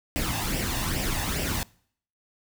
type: noise with flanger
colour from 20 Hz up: pink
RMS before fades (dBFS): -28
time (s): 0.16-1.63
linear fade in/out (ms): 0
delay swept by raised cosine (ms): 0.37 to 1.14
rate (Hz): 2.4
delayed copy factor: +0.6
effects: noise-tail reverb RT60 0.6 s tail -24 dB re dry